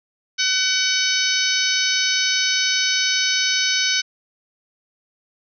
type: harmonic tone with a mistuned harmonic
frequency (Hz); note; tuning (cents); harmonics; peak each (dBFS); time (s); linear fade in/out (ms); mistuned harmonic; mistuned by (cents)
755; F#5; +35; 2 / 3 / 4 / 5 / 6 / 7 / 8; -25 / -25 / -25 / -25 / -25 / -25 / -25; 0.38-4.02; 20; 6; -28
effects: none